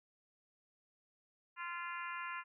harmonic tone, 345.9 Hz, F4, 17 cents flat, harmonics 3 / 4 / 5 / 6 / 7 / 8, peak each -44 / -46 / -48 / -50 / -51 / -52 dBFS, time 1.56-2.44 s, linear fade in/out 50 ms, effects none

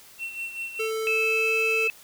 triangle tone with tremolo, 2709 Hz, E7, 47 cents sharp, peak -27 dBFS, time 0.18-0.92 s, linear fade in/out 50 ms, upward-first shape sine, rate 5.1 Hz, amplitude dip 65%
square tone with pitch glide, 441.6 to 445.7 Hz, A4 to A4, +6 to +22 cents, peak -27 dBFS, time 0.79-1.88 s, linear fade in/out 10 ms, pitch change +16 cents, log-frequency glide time 1.01-1.56 s
sine tone, 2612 Hz, E7, 17 cents flat, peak -22 dBFS, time 1.07-1.9 s, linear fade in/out 0 ms
effects white hiss -50 dBFS RMS until 2.03 s

